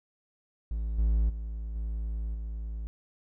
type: tone with level steps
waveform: triangle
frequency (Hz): 55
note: A1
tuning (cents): 0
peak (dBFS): -27 / -20 / -31 / -28 / -31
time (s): 0.71-2.87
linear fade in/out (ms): 0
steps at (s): 0.98 / 1.29 / 1.75 / 2.34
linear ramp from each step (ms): 10
effects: none